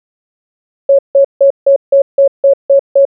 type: tone bursts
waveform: sine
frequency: 553 Hz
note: C#5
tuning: 4 cents flat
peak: -3 dBFS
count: 9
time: 0.89-3.052 s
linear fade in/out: 5 ms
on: 98 ms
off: 160 ms
effects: none